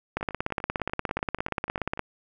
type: two click trains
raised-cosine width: 0.5 ms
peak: -24 / -11 dBFS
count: 19 / 32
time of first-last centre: 0.21-1.975 / 0.17-1.994 s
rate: 10.2 / 17 Hz
effects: none